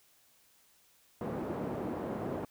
pink band-pass noise, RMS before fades -37 dBFS, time 1.21-2.45 s, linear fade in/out 2 ms, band 180 to 670 Hz, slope 12 dB/octave, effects white hiss -66 dBFS RMS until 2.5 s

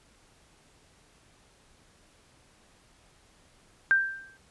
sine tone with exponential decay, 1576 Hz, G6, 9 cents sharp, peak -16 dBFS, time 3.91-4.37 s, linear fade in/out 0 ms, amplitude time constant 98 ms, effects pink hiss -61 dBFS RMS until 4.5 s + resampled to 24000 Hz

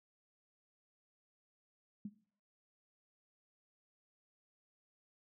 sine tone with exponential decay, 207 Hz, G#3, 5 cents flat, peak -37 dBFS, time 2.05-2.14 s, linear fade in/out 5 ms, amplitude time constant 19 ms, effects noise-tail reverb RT60 0.5 s tail -17 dB re dry

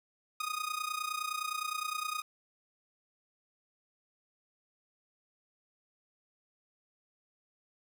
sawtooth tone with amplitude modulation, 1242 Hz, D#6, 3 cents flat, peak -27 dBFS, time 0.4-2.22 s, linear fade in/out 5 ms, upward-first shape sine, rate 29.7 Hz, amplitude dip 80%, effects none

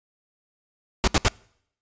pink noise bursts, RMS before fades -18 dBFS, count 3, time 1.04-1.283 s, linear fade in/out 0 ms, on 35 ms, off 69 ms, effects noise-tail reverb RT60 0.7 s tail -26 dB re dry + resampled to 16000 Hz

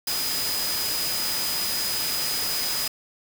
sine tone in noise, 4978 Hz, D#8, in tune, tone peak -28 dBFS, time 0.07-2.88 s, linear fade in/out 5 ms, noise white, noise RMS -28 dBFS, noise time 0.07-2.88 s, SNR -3 dB, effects none

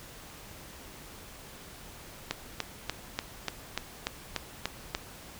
click train, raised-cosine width 0.2 ms, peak -12 dBFS, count 10, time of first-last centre 2.31-4.949 s, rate 3.41 Hz, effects pink hiss -48 dBFS RMS until 5.39 s

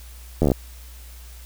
slowing click train, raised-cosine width 2 ms, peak -5 dBFS, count 8, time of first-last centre 0.42-0.518 s, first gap 12 ms, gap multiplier 1.05, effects added 60 Hz sine -39 dBFS peak until 1.45 s + white hiss -48 dBFS RMS until 1.45 s

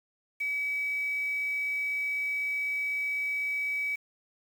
sine tone with quantisation, 2282 Hz, C#7, 50 cents sharp, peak -28 dBFS, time 0.4-3.96 s, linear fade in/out 10 ms, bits 8, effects none

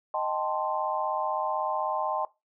sine chord, A half-diminished seventh, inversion second, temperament equal, 622.3 / 784 / 880 / 1046.5 Hz, Eb5 / G5 / A5 / C6, 0 / 0 / 0 / 0 cents, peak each -32 dBFS, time 0.14-2.25 s, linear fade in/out 2 ms, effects noise-tail reverb RT60 0.2 s tail -17 dB re dry

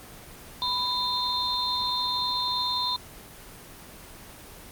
sine tone cluster, 993 / 3630 / 4140 Hz, B5 / A#7 / C8, +9 / -47 / -19 cents, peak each -29 dBFS, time 0.62-2.96 s, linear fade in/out 0 ms, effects pink hiss -45 dBFS RMS until 4.71 s + Opus 24 kbps

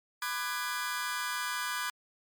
sawtooth chord, G# half-diminished seventh, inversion first, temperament just, 996.7 / 1196.1 / 1495.1 / 1661.2 Hz, B5 / D6 / F#6 / G#6, +16 / +31 / +18 / 0 cents, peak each -34 dBFS, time 0.22-1.9 s, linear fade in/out 2 ms, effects MP3 96 kbps

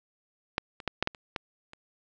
clicks, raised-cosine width 0.3 ms, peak -10 / -27 / -12 / -9 / -11 / -30 / -15 / -30 dBFS, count 8, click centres 0.581 / 0.802 / 0.877 / 1.026 / 1.074 / 1.148 / 1.362 / 1.734 s, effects resampled to 16000 Hz + 8-bit

